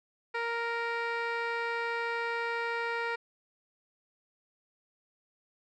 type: tone with low-pass filter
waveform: 15% pulse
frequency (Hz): 466.2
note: A#4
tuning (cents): 0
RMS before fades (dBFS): -33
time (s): 0.34-3.16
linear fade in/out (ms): 10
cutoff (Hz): 2700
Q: 1.9
effects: none